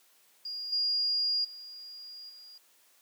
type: tone with level steps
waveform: sine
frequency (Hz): 4839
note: D#8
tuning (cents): -49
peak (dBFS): -35 / -26 / -43 / -48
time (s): 0.45-2.58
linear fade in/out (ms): 5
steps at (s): 0.72 / 1.44 / 2.29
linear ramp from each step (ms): 10
effects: white hiss -64 dBFS RMS until 3.01 s + high-pass 300 Hz 12 dB/octave